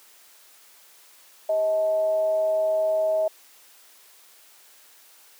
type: tone with frequency modulation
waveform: sine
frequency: 635 Hz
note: D#5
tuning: 35 cents sharp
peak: -19 dBFS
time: 1.49-3.28 s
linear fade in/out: 5 ms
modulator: 236 Hz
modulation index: 0.24
effects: white hiss -53 dBFS RMS until 5.39 s + high-pass 400 Hz 12 dB/octave